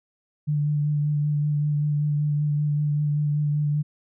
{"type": "tone with vibrato", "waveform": "sine", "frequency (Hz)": 148, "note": "D3", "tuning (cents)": 14, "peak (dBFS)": -20, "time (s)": [0.47, 3.83], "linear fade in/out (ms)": 20, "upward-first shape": "sine", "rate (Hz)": 5.2, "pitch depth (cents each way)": 18, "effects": []}